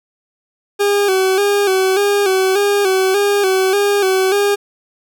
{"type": "tone with vibrato", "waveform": "40% pulse", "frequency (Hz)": 392, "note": "G4", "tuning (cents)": 0, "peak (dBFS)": -11, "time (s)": [0.79, 4.56], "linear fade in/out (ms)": 20, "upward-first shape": "square", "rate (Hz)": 1.7, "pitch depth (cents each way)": 61, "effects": []}